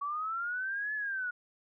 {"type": "linear two-way sweep", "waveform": "sine", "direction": "up then down", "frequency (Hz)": [1125, 1730, 1436], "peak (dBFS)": -32, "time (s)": [0.01, 1.31], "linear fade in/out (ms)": 10, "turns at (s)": 0.94, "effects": []}